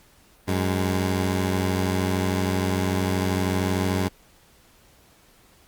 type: tone pair together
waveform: 15% pulse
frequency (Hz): 93.1 / 206.5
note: F#2 / G#3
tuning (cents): +11 / -10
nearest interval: octave + major second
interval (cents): 1379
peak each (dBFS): -16 / -23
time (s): 0.47-4.09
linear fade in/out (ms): 20
effects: pink hiss -56 dBFS RMS until 5.67 s + Opus 48 kbps